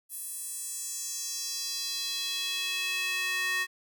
square tone with high-pass filter sweep, 370 Hz, F#4, in tune, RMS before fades -33 dBFS, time 0.09-3.67 s, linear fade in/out 50 ms, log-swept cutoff 11000 to 1800 Hz, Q 2.6, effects none

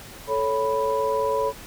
sine tone cluster, 438.2 / 556 / 988 Hz, A4 / C#5 / B5, -7 / +5 / 0 cents, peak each -25 dBFS, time 0.27-1.53 s, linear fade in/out 50 ms, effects pink hiss -42 dBFS RMS until 1.66 s

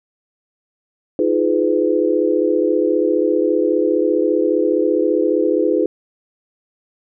sine chord, F half-diminished seventh, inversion third, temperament just, 314.3 / 349.2 / 419.1 / 502.9 Hz, Eb4 / F4 / Ab4 / Cb5, +18 / 0 / +16 / +31 cents, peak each -19 dBFS, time 1.19-5.86 s, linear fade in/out 2 ms, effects none

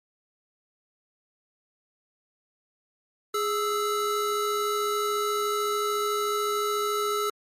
square tone pair together, 414.9 / 1318.5 Hz, G#4 / E6, -2 / 0 cents, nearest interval octave + minor sixth, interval 2002 cents, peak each -28 dBFS, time 3.34-7.3 s, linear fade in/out 5 ms, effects MP3 64 kbps

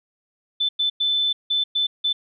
sine tone bursts at uneven times, 3520 Hz, A7, in tune, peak -18 dBFS, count 6, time 0.6-0.69 / 0.79-0.9 / 1-1.33 / 1.5-1.64 / 1.75-1.87 / 2.04-2.13 s, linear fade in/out 10 ms, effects none

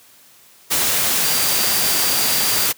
sine tone in noise, 4722 Hz, D8, 9 cents sharp, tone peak -25 dBFS, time 1.23-2.68 s, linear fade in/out 20 ms, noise white, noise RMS -18 dBFS, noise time 0.7-2.73 s, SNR -10 dB, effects white hiss -49 dBFS RMS until 2.77 s + high-pass 80 Hz 12 dB/octave

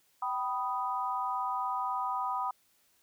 sine chord, G augmented, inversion none, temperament equal with one note detuned, 771.9 / 987.8 / 1244.5 Hz, G5 / B5 / D#6, -27 / 0 / 0 cents, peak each -36 / -33 / -35 dBFS, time 0.22-2.51 s, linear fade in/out 5 ms, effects white hiss -69 dBFS RMS until 3.02 s

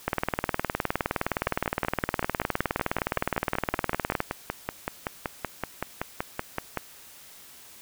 two click trains, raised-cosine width 0.5 ms, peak -9 / -12 dBFS, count 81 / 29, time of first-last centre 0.08-4.204 / 1.47-6.773 s, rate 19.4 / 5.28 Hz, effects white hiss -49 dBFS RMS until 7.81 s

